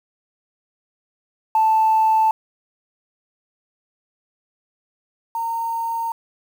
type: tone pair in turn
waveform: sine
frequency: 880 / 918.2 Hz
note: A5 / A#5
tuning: 0 / -26 cents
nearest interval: minor second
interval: 74 cents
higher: second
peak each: -12 / -21 dBFS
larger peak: first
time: 1.55-2.31 / 5.35-6.12 s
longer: second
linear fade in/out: 2 ms
effects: tanh soft clip ceiling -9 dBFS + 7-bit